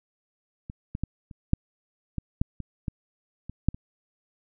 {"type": "clicks", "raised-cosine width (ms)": 5, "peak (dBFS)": [-24, -19, -15, -30, -7, -17, -10, -22, -16, -24, -7, -27], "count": 12, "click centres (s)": [0.699, 0.951, 1.036, 1.312, 1.534, 2.183, 2.415, 2.603, 2.882, 3.496, 3.686, 3.745], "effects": []}